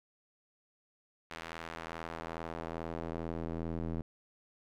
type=tone with band-pass filter sweep; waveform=square; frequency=41.2 Hz; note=E1; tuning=in tune; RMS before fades=-40 dBFS; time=1.3-4.02 s; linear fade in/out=10 ms; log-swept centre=2100 to 230 Hz; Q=0.77; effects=none